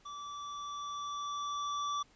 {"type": "tone with level ramp", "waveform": "square", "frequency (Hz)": 1159, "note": "D6", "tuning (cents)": -23, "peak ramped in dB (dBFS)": [-43, -33], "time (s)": [0.05, 2.03], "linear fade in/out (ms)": 10, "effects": ["pink hiss -65 dBFS RMS until 2.15 s", "resampled to 16000 Hz"]}